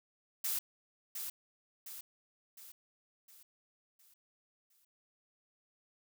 blue noise with echo, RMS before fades -35 dBFS, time 0.44-0.59 s, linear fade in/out 5 ms, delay 710 ms, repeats 6, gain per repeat -6 dB, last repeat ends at 4.85 s, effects none

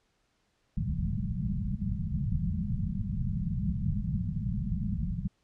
white low-pass noise, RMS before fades -31 dBFS, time 0.77-5.28 s, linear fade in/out 5 ms, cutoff 210 Hz, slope 96 dB/octave, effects pink hiss -73 dBFS RMS until 5.43 s + low-pass 7000 Hz 12 dB/octave

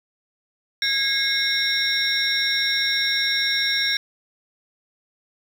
sine tone cluster, 1640 / 2155 / 3695 / 3929 / 5530 Hz, G#6 / C#7 / A#7 / B7 / F8, -22 / -49 / -16 / -10 / -18 cents, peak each -25 dBFS, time 0.82-3.97 s, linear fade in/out 2 ms, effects tanh soft clip ceiling -11 dBFS + 7-bit

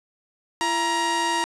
sawtooth tone pair together, 338.4 / 943.1 Hz, E4 / A#5, +45 / +20 cents, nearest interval octave + tritone, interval 1775 cents, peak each -25 / -18 dBFS, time 0.61-1.44 s, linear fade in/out 0 ms, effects resampled to 22050 Hz + 7-bit

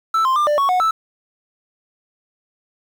triangle tone with pitch steps, 1322 / 1047 / 1194 / 592 / 1112 / 732 / 1316 Hz, E6 / C6 / D6 / D5 / C#6 / F#5 / E6, +5 / +1 / +28 / +14 / +5 / -19 / -3 cents, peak -12 dBFS, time 0.14-0.91 s, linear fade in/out 5 ms, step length 110 ms, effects 7-bit

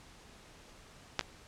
clicks, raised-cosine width 0.2 ms, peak -11 / -21 dBFS, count 2, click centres 1.193 / 1.21 s, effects pink hiss -56 dBFS RMS until 1.47 s + low-pass 8000 Hz 12 dB/octave

